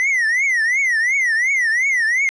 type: tone with vibrato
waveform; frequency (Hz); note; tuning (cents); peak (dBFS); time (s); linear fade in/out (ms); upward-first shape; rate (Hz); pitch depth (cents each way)
triangle; 1980; B6; +4; -13; 0-2.29; 0; triangle; 2.8; 230
effects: resampled to 22050 Hz + 9-bit